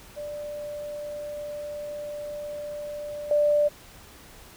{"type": "tone with level steps", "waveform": "sine", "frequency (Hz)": 590, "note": "D5", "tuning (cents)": 8, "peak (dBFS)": [-32, -18], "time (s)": [0.16, 3.69], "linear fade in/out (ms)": 20, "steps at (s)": 3.31, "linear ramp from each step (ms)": 2, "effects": ["pink hiss -49 dBFS RMS until 4.56 s"]}